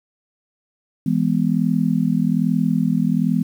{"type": "chord", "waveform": "sine", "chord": "E major", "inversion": "none", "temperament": "just", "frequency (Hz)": [164.81, 206, 247.2], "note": ["E3", "G#3", "B3"], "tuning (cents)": [0, -14, 2], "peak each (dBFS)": -20, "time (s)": [1.06, 3.43], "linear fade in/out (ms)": 5, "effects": ["8-bit"]}